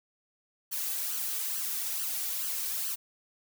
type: noise with flanger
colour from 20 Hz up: blue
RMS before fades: -33 dBFS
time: 0.71-2.96 s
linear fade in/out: 20 ms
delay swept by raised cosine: 0.66 to 2.66 ms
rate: 2.3 Hz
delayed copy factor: +0.7
effects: none